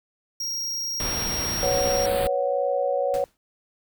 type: tone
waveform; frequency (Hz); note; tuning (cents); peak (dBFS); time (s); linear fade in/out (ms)
square; 5610; F8; +7; -27; 0.4-2.06; 5
type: band-stop noise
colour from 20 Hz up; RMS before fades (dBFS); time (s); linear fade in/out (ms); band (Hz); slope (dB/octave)
pink; -30; 1-2.27; 0; 4600 to 8100; 96
type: chord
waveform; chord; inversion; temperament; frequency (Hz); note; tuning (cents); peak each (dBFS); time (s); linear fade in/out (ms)
sine; B suspended second; none; just; 493.9 / 555.6 / 740.8; B4 / C#5 / F#5; 0 / +4 / +2; -27 / -23 / -28; 1.63-3.24; 0
type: noise with exponential decay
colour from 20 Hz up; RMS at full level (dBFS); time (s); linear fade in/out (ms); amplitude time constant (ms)
pink; -35; 3.14-3.37; 0; 48
effects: none